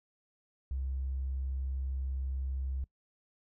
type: tone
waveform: triangle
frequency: 66.2 Hz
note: C2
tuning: 21 cents sharp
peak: -28 dBFS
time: 0.71-2.84 s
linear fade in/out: 0 ms
effects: noise-tail reverb RT60 0.1 s tail -25 dB re dry + tanh soft clip ceiling -30 dBFS